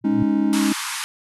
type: tone with exponential growth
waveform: sine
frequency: 117.5 Hz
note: A#2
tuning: 14 cents sharp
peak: -18 dBFS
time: 0.01-0.23 s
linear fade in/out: 5 ms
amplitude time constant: 46 ms
type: chord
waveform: triangle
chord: Ab suspended fourth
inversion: none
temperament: equal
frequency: 207.7 / 277.2 / 311.1 Hz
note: Ab3 / Db4 / Eb4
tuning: 0 / 0 / 0 cents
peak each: -19 dBFS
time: 0.04-0.73 s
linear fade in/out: 10 ms
type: band-pass noise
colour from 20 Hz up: pink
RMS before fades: -28 dBFS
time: 0.53-1.04 s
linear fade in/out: 0 ms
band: 870 to 12000 Hz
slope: 96 dB/octave
effects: none